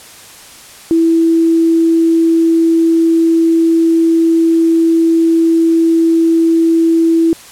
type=tone; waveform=sine; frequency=329.6 Hz; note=E4; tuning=in tune; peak=-7 dBFS; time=0.91-7.33 s; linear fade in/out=0 ms; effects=white hiss -36 dBFS RMS until 7.51 s + low-pass 11000 Hz 12 dB/octave